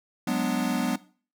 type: chord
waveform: square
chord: G# half-diminished seventh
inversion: third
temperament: equal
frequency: 185 / 207.7 / 246.9 / 293.7 Hz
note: F#3 / G#3 / B3 / D4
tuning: 0 / 0 / 0 / 0 cents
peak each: -31 / -32 / -28 / -32 dBFS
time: 0.27-0.96 s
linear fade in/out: 5 ms
effects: noise-tail reverb RT60 0.4 s tail -18 dB re dry